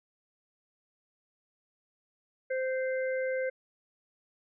harmonic tone, 520 Hz, C5, 11 cents flat, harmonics 1 / 3 / 4, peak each -29 / -39 / -41 dBFS, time 2.5-3.5 s, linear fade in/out 10 ms, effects none

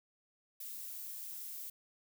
violet noise, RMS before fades -45 dBFS, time 0.6-1.7 s, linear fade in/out 5 ms, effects none

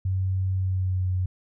sine tone with pitch glide, 94.3 to 92.04 Hz, F#2 to F#2, +33 to -9 cents, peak -22 dBFS, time 0.05-1.26 s, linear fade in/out 5 ms, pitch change -42 cents, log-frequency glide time 0.55-1.09 s, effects none

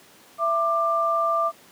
sine tone pair together, 666.2 / 1187 Hz, E5 / D6, +18 / +18 cents, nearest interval minor seventh, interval 1000 cents, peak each -24 / -21 dBFS, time 0.38-1.52 s, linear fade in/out 50 ms, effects pink hiss -51 dBFS RMS until 1.71 s + high-pass 200 Hz 12 dB/octave

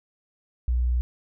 sine tone, 61 Hz, B1, 21 cents flat, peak -20 dBFS, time 0.68-1.01 s, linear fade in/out 0 ms, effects none

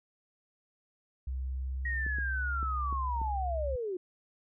sine tone with pitch glide, 65 to 66.56 Hz, C2 to C2, -11 to +30 cents, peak -32 dBFS, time 1.27-3.76 s, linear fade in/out 5 ms, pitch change +41 cents, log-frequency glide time 1.38-2.61 s
sine linear sweep, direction down, 1900 to 349.2 Hz, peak -32 dBFS, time 1.85-3.97 s, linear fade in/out 5 ms
clicks, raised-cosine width 3 ms, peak -31 dBFS, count 5, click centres 2.065 / 2.186 / 2.629 / 2.927 / 3.216 s
effects none

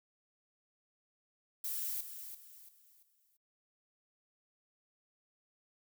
violet noise with echo, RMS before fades -38 dBFS, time 1.64-2.01 s, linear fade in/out 5 ms, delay 340 ms, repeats 4, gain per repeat -9 dB, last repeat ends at 3.37 s, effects noise-tail reverb RT60 0.1 s tail -22 dB re dry

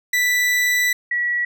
40% pulse / sine tone pair in turn, 1975.5 / 1932.6 Hz, B6 / B6, 0 / -38 cents, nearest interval unison, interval 38 cents, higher first, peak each -15 / -18 dBFS, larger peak first, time 0.13-0.93 / 1.11-1.45 s, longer first, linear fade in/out 5 ms, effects none

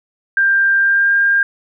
sine tone with pitch glide, 1588 to 1604.6 Hz, G6 to G6, +22 to +40 cents, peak -10 dBFS, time 0.37-1.43 s, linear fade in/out 2 ms, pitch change +18 cents, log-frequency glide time 0.79-1.13 s, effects none

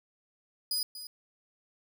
sawtooth tone with echo, 4947 Hz, D#8, 11 cents flat, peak -26 dBFS, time 0.71-0.83 s, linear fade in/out 2 ms, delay 240 ms, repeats 1, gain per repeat -12 dB, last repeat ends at 1.07 s, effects none

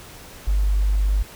sine tone, 49.79 Hz, G1, 28 cents sharp, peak -16 dBFS, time 0.47-1.23 s, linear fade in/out 10 ms, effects pink hiss -42 dBFS RMS until 1.35 s

